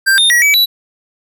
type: tone with pitch steps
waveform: square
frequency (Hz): 1578 / 3644 / 1917 / 2288 / 3937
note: G6 / A#7 / A#6 / D7 / B7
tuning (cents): +11 / -40 / +48 / -46 / -6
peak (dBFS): -8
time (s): 0.06-0.66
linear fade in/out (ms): 20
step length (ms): 120
effects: none